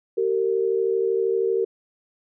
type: tone pair together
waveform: sine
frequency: 384.8 / 457.6 Hz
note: G4 / A#4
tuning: -32 / -32 cents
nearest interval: minor third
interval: 300 cents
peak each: -22 dBFS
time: 0.17-1.65 s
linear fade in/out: 10 ms
effects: none